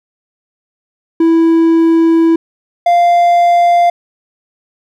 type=tone pair in turn; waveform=triangle; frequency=329.1 / 695.5 Hz; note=E4 / F5; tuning=-3 / -7 cents; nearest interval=octave + minor second; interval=1296 cents; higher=second; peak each=-4 dBFS; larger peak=neither; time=1.2-2.36 / 2.86-3.9 s; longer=first; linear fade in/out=5 ms; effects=none